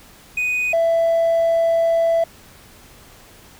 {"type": "tone pair in turn", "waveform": "triangle", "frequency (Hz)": [2489, 664.6], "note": ["D#7", "E5"], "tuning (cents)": [0, 14], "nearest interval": "octave + major seventh", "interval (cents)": 2286, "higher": "first", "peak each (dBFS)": [-16, -11], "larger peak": "second", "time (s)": [[0.37, 0.73], [0.73, 2.24]], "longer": "second", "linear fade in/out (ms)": 5, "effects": ["tanh soft clip ceiling -10 dBFS", "pink hiss -46 dBFS RMS until 3.59 s"]}